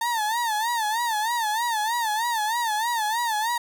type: tone with vibrato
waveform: 35% pulse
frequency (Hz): 900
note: A5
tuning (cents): +39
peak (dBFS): -21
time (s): 0.01-3.58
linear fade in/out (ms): 5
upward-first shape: sine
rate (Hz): 3.2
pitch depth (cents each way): 120
effects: none